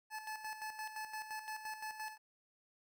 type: tone with tremolo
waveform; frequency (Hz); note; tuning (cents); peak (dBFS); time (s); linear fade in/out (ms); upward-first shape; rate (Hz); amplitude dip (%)
25% pulse; 865; A5; -30; -37; 0.1-2.18; 50; square; 5.8; 60
effects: none